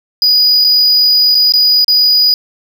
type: tone with dropouts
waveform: triangle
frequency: 4928 Hz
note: D#8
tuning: 17 cents flat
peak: -5 dBFS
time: 0.22-2.34 s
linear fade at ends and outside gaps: 1 ms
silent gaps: 0.642-0.646 / 1.346-1.351 / 1.522-1.537 / 1.845-1.881 s
effects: none